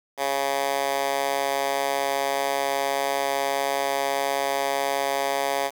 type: tone with high-pass filter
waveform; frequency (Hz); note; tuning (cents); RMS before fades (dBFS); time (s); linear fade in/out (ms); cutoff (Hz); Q
10% pulse; 138.59; C#3; 0; -25; 0.17-5.71; 50; 630; 1.3
effects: 7-bit